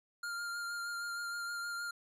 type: tone with vibrato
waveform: square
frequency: 1401 Hz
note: F6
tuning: 5 cents sharp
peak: -38 dBFS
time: 0.23-1.91 s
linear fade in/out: 5 ms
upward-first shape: sine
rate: 6.4 Hz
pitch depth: 17 cents each way
effects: low-pass 12000 Hz 12 dB/octave